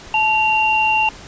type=tone pair together; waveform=sine; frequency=870 / 2762 Hz; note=A5 / F7; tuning=-20 / -20 cents; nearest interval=octave + minor sixth; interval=2000 cents; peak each=-16 dBFS; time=0.14-1.09 s; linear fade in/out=2 ms; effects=pink hiss -38 dBFS RMS until 1.27 s + resampled to 16000 Hz